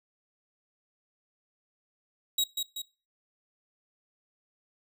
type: tone with echo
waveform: sawtooth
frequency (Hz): 3826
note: A#7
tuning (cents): +44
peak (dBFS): -21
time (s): 2.38-2.44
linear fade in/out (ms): 5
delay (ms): 190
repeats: 2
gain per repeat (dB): -5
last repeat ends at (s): 2.82
effects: noise-tail reverb RT60 0.3 s tail -20 dB re dry